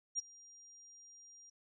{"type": "tone with ADSR envelope", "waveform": "sine", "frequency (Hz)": 5700, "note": "F8", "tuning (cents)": 34, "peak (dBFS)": -31, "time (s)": [0.15, 1.5], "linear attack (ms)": 36, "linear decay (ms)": 18, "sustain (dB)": -24, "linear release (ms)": 7, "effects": []}